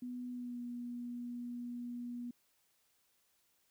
sine tone with pitch glide, 247.3 to 241.8 Hz, B3 to B3, +3 to -36 cents, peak -40 dBFS, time 0.02-2.31 s, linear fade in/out 5 ms, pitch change -39 cents, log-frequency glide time 0.31-0.6 s, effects white hiss -75 dBFS RMS until 3.7 s

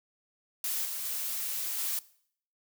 blue noise with level steps, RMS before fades -32 / -36 / -34 / -32 dBFS, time 0.64-1.99 s, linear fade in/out 2 ms, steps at 0.85 / 1.05 / 1.78 s, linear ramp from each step 2 ms, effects noise-tail reverb RT60 0.6 s tail -20 dB re dry

